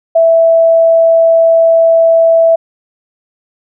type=tone; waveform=sine; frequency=659.3 Hz; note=E5; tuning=in tune; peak=-4 dBFS; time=0.15-2.56 s; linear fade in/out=10 ms; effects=none